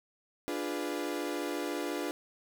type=chord; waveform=35% pulse; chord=D diminished seventh; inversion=none; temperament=equal with one note detuned; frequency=295 / 349.2 / 415.3 / 493.9 Hz; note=D4 / F4 / Ab4 / Cb5; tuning=+8 / 0 / 0 / 0 cents; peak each=-35 / -36 / -39 / -39 dBFS; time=0.48-2.11 s; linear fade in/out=0 ms; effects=none

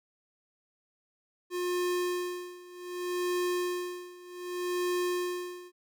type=tone with tremolo; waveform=square; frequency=357.1 Hz; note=F4; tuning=39 cents sharp; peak=-28 dBFS; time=1.5-5.72 s; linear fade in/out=50 ms; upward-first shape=sine; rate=0.65 Hz; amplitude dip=90%; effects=none

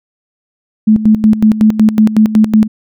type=tone with tremolo; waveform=sine; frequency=216.2 Hz; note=A3; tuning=30 cents flat; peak=-3 dBFS; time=0.87-2.68 s; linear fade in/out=10 ms; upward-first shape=square; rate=5.4 Hz; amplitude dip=75%; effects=none

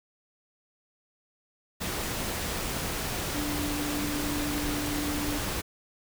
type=tone in noise; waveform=sine; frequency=293.7 Hz; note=D4; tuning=in tune; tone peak=-31 dBFS; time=3.33-5.39 s; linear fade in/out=20 ms; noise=pink; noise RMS=-32 dBFS; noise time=1.8-5.62 s; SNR=-2 dB; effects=none

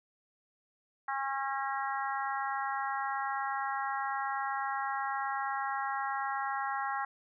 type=harmonic tone; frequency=271.9 Hz; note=C#4; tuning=33 cents flat; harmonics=3 / 4 / 5 / 6 / 7; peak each=-35 / -37 / -39 / -41 / -42 dBFS; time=1.08-7.05 s; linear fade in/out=5 ms; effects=none

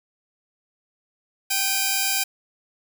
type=tone pair together; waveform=5% pulse; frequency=780 / 2449 Hz; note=G5 / D#7; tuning=-9 / -28 cents; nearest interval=octave + minor sixth; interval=1981 cents; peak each=-13 dBFS; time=1.5-2.24 s; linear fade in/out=10 ms; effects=none

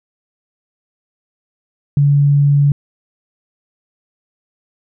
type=tone; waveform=sine; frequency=142.9 Hz; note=D3; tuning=47 cents flat; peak=-8 dBFS; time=1.97-2.72 s; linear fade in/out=2 ms; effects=none

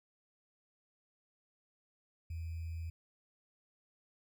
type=tone with sample-and-hold; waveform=sine; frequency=82.41 Hz; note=E2; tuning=in tune; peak=-38 dBFS; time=2.3-2.9 s; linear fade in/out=5 ms; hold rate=2450 Hz; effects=none

